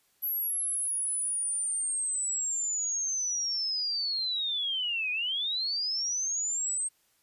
sine linear two-way sweep, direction down then up, 11790 to 2442 to 8450 Hz, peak -28 dBFS, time 0.22-6.89 s, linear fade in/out 20 ms, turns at 5.11 s, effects white hiss -69 dBFS RMS until 7.22 s + resampled to 32000 Hz

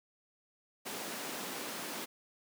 pink high-pass noise, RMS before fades -41 dBFS, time 0.85-2.06 s, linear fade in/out 20 ms, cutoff 210 Hz, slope 24 dB/octave, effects none

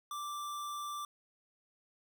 square tone, 1174.7 Hz, D6, in tune, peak -39 dBFS, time 0.11-1.05 s, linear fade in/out 2 ms, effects none

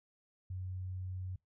sine tone, 92.5 Hz, F#2, in tune, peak -38 dBFS, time 0.5-1.36 s, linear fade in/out 5 ms, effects noise-tail reverb RT60 0.2 s tail -26 dB re dry

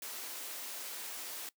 white high-pass noise, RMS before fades -43 dBFS, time 0.02-1.49 s, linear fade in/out 2 ms, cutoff 270 Hz, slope 24 dB/octave, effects noise-tail reverb RT60 0.1 s tail -20 dB re dry

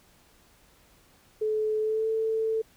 sine tone with pitch glide, 431.4 to 443.5 Hz, A4 to A4, -34 to +14 cents, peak -24 dBFS, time 1.41-2.62 s, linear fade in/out 10 ms, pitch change +48 cents, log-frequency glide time 1.8-2.08 s, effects pink hiss -60 dBFS RMS until 2.76 s

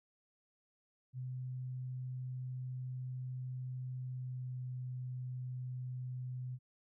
sine tone with pitch glide, 127.6 to 126.5 Hz, C3 to B2, -43 to +42 cents, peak -39 dBFS, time 1.13-6.59 s, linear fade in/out 50 ms, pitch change -15 cents, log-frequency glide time 4.01-4.63 s, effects none

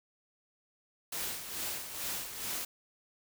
white noise with tremolo, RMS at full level -36 dBFS, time 1.12-2.65 s, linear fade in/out 5 ms, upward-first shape sine, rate 2.3 Hz, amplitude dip 60%, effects none

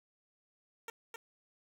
10% pulse tone with echo, 458.8 Hz, A#4, 28 cents flat, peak -33 dBFS, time 0.88-0.9 s, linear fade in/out 2 ms, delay 260 ms, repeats 1, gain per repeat -2 dB, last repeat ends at 1.16 s, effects none

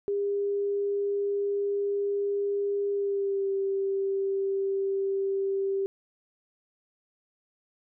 sine tone with pitch glide, 403.1 to 390.9 Hz, G4 to G4, +48 to -5 cents, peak -25 dBFS, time 0.08-5.86 s, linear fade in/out 0 ms, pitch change -53 cents, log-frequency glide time 2.91-3.51 s, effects none

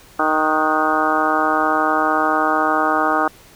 harmonic tone with a mistuned harmonic, 155.56 Hz, D#3, in tune, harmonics 2 / 3 / 4 / 5 / 6 / 7 / 8 / 9 / 10, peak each -23 / -27 / -24 / -21 / -25 / -24 / -20 / -24 / -31 dBFS, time 0.19-3.28 s, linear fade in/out 5 ms, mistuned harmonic 9, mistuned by +63 cents, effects pink hiss -46 dBFS RMS until 3.55 s

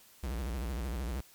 square tone with vibrato, 61.74 Hz, B1, in tune, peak -34 dBFS, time 0.23-1.21 s, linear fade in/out 5 ms, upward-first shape sine, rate 13 Hz, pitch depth 230 cents each way, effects white hiss -59 dBFS RMS until 1.34 s + MP3 96 kbps

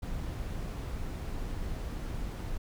brown noise, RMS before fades -36 dBFS, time 0.02-2.58 s, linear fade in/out 10 ms, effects none

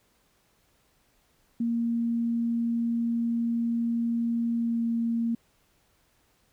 sine tone with pitch glide, 233.1 to 231.4 Hz, A#3 to A#3, 0 to -13 cents, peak -24 dBFS, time 1.6-5.35 s, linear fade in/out 5 ms, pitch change -13 cents, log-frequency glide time 4.55-4.83 s, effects pink hiss -67 dBFS RMS until 6.52 s

